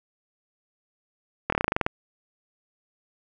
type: slowing click train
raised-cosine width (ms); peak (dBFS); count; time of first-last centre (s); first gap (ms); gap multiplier
0.5; -7; 11; 1.5-1.865; 24; 1.09
effects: none